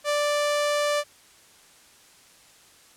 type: tone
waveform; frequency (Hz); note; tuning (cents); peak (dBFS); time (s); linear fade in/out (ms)
sawtooth; 587.3; D5; 0; -18; 0.04-1.04; 50
effects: white hiss -54 dBFS RMS until 2.96 s + low-pass 10000 Hz 12 dB/octave